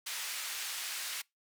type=band-pass noise; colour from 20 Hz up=pink; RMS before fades=-39 dBFS; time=0.06-1.22 s; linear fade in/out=10 ms; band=1900 to 14000 Hz; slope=12 dB/octave; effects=noise-tail reverb RT60 0.2 s tail -25 dB re dry